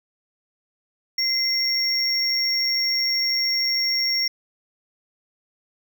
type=tone pair together; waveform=triangle; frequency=2071 / 5529 Hz; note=C7 / F8; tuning=-18 / -18 cents; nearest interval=octave + perfect fourth; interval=1700 cents; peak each=-26 / -19 dBFS; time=1.18-4.28 s; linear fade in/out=5 ms; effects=none